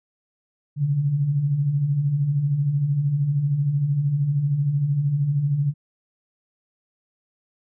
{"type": "beating tone pair", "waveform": "sine", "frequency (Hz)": [132, 145], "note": ["C3", "D3"], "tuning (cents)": [16, -22], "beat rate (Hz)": 13, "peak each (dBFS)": [-28, -19], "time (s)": [0.76, 5.74], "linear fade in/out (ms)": 50, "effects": []}